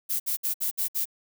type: noise bursts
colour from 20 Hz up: violet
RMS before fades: -27 dBFS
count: 6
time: 0.09-1.055 s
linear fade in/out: 20 ms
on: 110 ms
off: 61 ms
effects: none

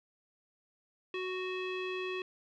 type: tone with low-pass filter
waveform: square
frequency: 370 Hz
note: F#4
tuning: in tune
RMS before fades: -37 dBFS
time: 1.14-2.22 s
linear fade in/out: 2 ms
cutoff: 2900 Hz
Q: 5.1
effects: none

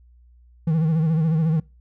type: tone with vibrato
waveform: triangle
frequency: 160 Hz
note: D#3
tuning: 49 cents sharp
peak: -15 dBFS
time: 0.67-1.6 s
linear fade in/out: 5 ms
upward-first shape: sine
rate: 14 Hz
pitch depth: 75 cents each way
effects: noise-tail reverb RT60 0.3 s tail -24 dB re dry + added 60 Hz sine -49 dBFS peak until 1.8 s

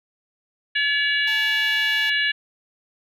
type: harmonic tone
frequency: 570 Hz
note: C#5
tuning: 48 cents sharp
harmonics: 3 / 4 / 5 / 6 / 7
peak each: -21 / -27 / -24 / -31 / -32 dBFS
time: 0.75-2.32 s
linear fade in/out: 10 ms
type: tone with vibrato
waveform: 10% pulse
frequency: 888 Hz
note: A5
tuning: 16 cents sharp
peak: -25 dBFS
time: 1.27-2.1 s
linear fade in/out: 5 ms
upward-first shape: triangle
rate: 20 Hz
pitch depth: 10 cents each way
effects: none

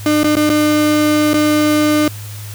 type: tone with dropouts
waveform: 35% pulse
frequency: 301.5 Hz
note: D4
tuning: 46 cents sharp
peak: -9 dBFS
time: 0.06-2.08 s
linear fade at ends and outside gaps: 1 ms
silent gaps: 0.233-0.243 / 0.354-0.368 / 0.493-0.499 / 1.333-1.341 s
effects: added 104 Hz sine -27 dBFS peak until 2.54 s + white hiss -35 dBFS RMS until 2.54 s

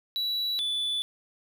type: tone pair in turn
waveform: triangle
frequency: 3927 / 3473 Hz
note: B7 / A7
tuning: -11 / -23 cents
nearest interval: major second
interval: 212 cents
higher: first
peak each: -25 dBFS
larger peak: neither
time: 0.16-0.59 / 0.59-1.02 s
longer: neither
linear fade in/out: 0 ms
effects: none

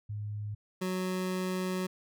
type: tone pair in turn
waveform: sine / 25% pulse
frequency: 104.6 / 184.79 Hz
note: G#2 / F#3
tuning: +13 / -2 cents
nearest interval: minor seventh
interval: 985 cents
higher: second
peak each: -34 / -27 dBFS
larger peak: second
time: 0.09-0.55 / 0.81-1.87 s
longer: second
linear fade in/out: 10 ms
effects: none

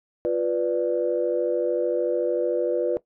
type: chord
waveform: sine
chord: B diminished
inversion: second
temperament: equal with one note detuned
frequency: 351 / 493.9 / 587.3 Hz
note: F4 / B4 / D5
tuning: +9 / 0 / 0 cents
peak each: -25 / -23 / -26 dBFS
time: 0.25-2.97 s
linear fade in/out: 0 ms
effects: noise-tail reverb RT60 0.1 s tail -17 dB re dry + tanh soft clip ceiling -11 dBFS

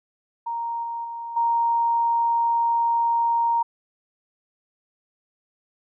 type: tone with level steps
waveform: sine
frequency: 932 Hz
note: A#5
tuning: 1 cent flat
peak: -25 / -27 / -30 / -18 dBFS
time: 0.46-3.63 s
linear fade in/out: 10 ms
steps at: 0.83 / 1.04 / 1.36 s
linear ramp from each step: 10 ms
effects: none

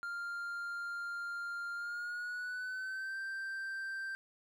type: tone with pitch glide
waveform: triangle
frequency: 1396.9 to 1568 Hz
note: F6 to G6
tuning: 0 to 0 cents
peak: -36 dBFS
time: 0.03-4.15 s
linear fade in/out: 0 ms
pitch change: +200 cents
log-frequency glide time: 1.75-3.18 s
effects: none

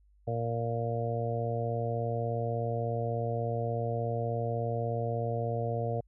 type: harmonic tone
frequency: 116.54 Hz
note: A#2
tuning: in tune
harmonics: 1 / 2 / 3 / 4 / 5 / 6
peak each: -32 / -42 / -45 / -35 / -37 / -37 dBFS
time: 0.27-6.01 s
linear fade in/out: 10 ms
effects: added 50 Hz sine -60 dBFS peak until 6.07 s

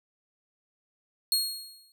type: tone with exponential decay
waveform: sawtooth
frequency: 4292 Hz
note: C8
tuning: 43 cents sharp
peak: -18 dBFS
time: 1.32-1.92 s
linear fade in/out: 1 ms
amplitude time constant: 130 ms
effects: none

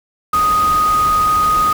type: tone in noise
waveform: sine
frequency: 1244.5 Hz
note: D#6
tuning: in tune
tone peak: -11 dBFS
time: 0.33-1.73 s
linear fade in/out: 5 ms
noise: pink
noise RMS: -26 dBFS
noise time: 0.33-1.73 s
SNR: +12 dB
effects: none

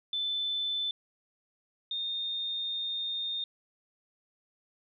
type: tone pair in turn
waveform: sine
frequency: 3520 / 3656 Hz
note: A7 / A#7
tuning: 0 / -34 cents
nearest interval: minor second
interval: 66 cents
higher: second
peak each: -29 / -31 dBFS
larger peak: first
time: 0.13-0.91 / 1.91-3.44 s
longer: second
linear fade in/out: 2 ms
effects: none

